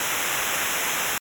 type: noise with comb filter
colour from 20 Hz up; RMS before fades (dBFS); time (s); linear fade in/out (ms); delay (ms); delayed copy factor
pink; -25; 0-1.18; 2; 0.22; -1
effects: MP3 96 kbps